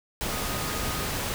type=tone in noise; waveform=sine; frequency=1244.5 Hz; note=D#6; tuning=in tune; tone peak=-39 dBFS; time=0.31-1.05 s; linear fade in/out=0 ms; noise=pink; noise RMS=-30 dBFS; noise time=0.21-1.34 s; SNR=-12 dB; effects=none

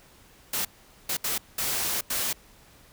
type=noise bursts at uneven times; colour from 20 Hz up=white; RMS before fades=-28 dBFS; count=5; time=0.53-0.65 / 1.09-1.17 / 1.24-1.38 / 1.58-2.01 / 2.1-2.33 s; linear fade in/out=5 ms; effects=pink hiss -55 dBFS RMS until 2.92 s

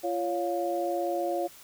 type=tone cluster; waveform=sine; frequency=344.1 / 558 / 706 Hz; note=F4 / C#5 / F5; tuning=-26 / +11 / +19 cents; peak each=-31 dBFS; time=0.03-1.48 s; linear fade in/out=20 ms; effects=white hiss -51 dBFS RMS until 1.63 s

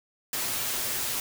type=noise with comb filter; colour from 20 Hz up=white; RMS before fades=-30 dBFS; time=0.33-1.2 s; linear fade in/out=2 ms; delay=8 ms; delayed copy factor=+0.6; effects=none

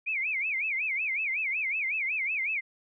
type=tone with vibrato; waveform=sine; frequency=2331 Hz; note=D7; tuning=14 cents flat; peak=-27 dBFS; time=0.06-2.61 s; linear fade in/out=20 ms; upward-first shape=sine; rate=5.4 Hz; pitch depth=210 cents each way; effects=none

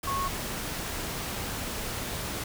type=tone in noise; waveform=sine; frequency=1097 Hz; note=C#6; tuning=18 cents flat; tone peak=-28 dBFS; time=0.07-0.28 s; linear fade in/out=5 ms; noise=pink; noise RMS=-34 dBFS; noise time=0.03-2.44 s; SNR=+3 dB; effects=none

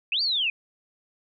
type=linear two-way sweep; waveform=sine; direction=up then down; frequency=2427 to 4725 to 2427 Hz; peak=-22 dBFS; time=0.12-0.5 s; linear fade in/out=2 ms; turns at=0.22 s; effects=none

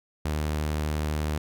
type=tone; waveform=sawtooth; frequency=76 Hz; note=D#2; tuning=40 cents flat; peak=-22 dBFS; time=0.25-1.38 s; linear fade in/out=5 ms; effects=none

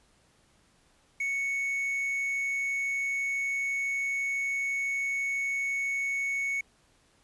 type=tone with quantisation; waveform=triangle; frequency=2217 Hz; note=C#7; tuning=in tune; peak=-26 dBFS; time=1.2-6.61 s; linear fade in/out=5 ms; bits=9; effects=pink hiss -65 dBFS RMS until 7.23 s + resampled to 24000 Hz

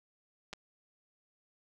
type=clicks; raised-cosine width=0.2 ms; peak=-24 / -26 dBFS; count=2; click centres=0.53 / 0.535 s; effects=none

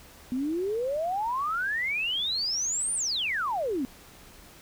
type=exponential two-way sweep; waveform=sine; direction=up then down; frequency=243.8 to 9440 to 243.8 Hz; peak=-26 dBFS; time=0.32-3.85 s; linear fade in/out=0 ms; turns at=2.94 s; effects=pink hiss -51 dBFS RMS until 4.61 s

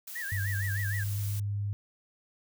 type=noise; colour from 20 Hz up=blue; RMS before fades=-42 dBFS; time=0.07-1.4 s; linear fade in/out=5 ms
type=tone with vibrato; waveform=sine; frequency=1760 Hz; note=A6; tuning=in tune; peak=-34 dBFS; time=0.15-1.04 s; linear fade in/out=10 ms; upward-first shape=sine; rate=6.5 Hz; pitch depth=180 cents each way
type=tone with pitch glide; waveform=sine; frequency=98.9 to 101.8 Hz; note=G2 to G#2; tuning=+16 to -34 cents; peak=-29 dBFS; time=0.32-1.73 s; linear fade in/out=0 ms; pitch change=+50 cents; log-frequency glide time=0.57-1.09 s
effects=none

